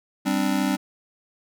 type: chord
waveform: square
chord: G suspended fourth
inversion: none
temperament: just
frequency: 196 / 261.3 / 294 Hz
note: G3 / C4 / D4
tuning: 0 / -2 / +2 cents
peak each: -26 dBFS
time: 0.25-0.77 s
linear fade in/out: 20 ms
effects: none